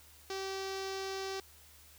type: tone with low-pass filter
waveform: sawtooth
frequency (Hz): 386.1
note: G4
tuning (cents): -26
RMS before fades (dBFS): -39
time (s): 0.3-1.4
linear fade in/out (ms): 2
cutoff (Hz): 5400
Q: 2.8
effects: added 75 Hz sine -62 dBFS peak until 1.98 s + white hiss -59 dBFS RMS until 1.98 s